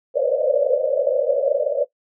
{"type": "band-pass noise", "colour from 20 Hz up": "white", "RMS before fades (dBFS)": -19, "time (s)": [0.14, 1.85], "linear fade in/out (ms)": 20, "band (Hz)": [500, 590], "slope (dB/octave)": 96, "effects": ["noise-tail reverb RT60 0.1 s tail -17 dB re dry"]}